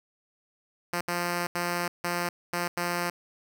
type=tone bursts at uneven times; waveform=5% pulse; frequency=174.61 Hz; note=F3; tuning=in tune; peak=-16 dBFS; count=6; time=0.93-1.01 / 1.08-1.47 / 1.55-1.88 / 2.04-2.29 / 2.53-2.68 / 2.77-3.1 s; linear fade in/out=5 ms; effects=none